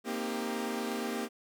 sawtooth chord, C minor seventh, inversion third, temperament equal with one note detuned, 233.1 / 261.6 / 311.1 / 396.1 Hz, Bb3 / C4 / Eb4 / G4, 0 / 0 / 0 / +18 cents, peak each -32 / -36 / -38 / -34 dBFS, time 0.04-1.29 s, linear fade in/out 50 ms, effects none

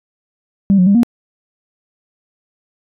sine tone with pitch steps, 197.2 / 181.5 / 199.8 / 237.2 Hz, G3 / F#3 / G3 / A#3, +11 / -33 / +33 / +30 cents, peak -6 dBFS, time 0.7-1.032 s, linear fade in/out 0 ms, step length 83 ms, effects tanh soft clip ceiling -3 dBFS

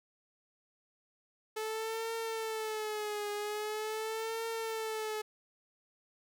sawtooth tone with vibrato, 433.6 Hz, A4, 25 cents flat, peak -31 dBFS, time 1.56-5.22 s, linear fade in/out 10 ms, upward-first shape triangle, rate 0.43 Hz, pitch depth 87 cents each way, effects none

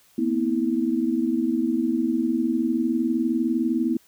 sine tone cluster, 231.9 / 251.7 / 324.6 Hz, A#3 / B3 / E4, -9 / +33 / -27 cents, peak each -26 / -24 / -24 dBFS, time 0.18-3.97 s, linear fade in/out 5 ms, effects white hiss -58 dBFS RMS until 4.07 s

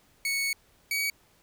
sawtooth tone pair in turn, 2217 / 2261 Hz, C#7 / C#7, 0 / +34 cents, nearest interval unison, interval 34 cents, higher second, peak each -23 dBFS, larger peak neither, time 0.25-0.53 / 0.91-1.1 s, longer first, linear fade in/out 2 ms, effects pink hiss -63 dBFS RMS until 1.42 s

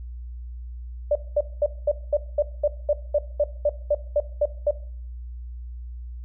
sine tone bursts, 587.3 Hz, D5, in tune, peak -16 dBFS, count 15, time 1.11-4.71 s, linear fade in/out 5 ms, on 44 ms, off 210 ms, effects noise-tail reverb RT60 0.5 s tail -17 dB re dry + added 60 Hz sine -33 dBFS peak until 6.24 s

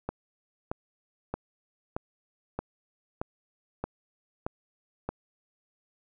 click train, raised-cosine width 1 ms, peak -17 dBFS, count 9, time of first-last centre 0.09-5.09 s, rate 1.6 Hz, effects none

